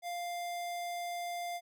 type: tone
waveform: square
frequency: 698.5 Hz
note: F5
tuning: in tune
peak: -37 dBFS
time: 0.02-1.61 s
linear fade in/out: 50 ms
effects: none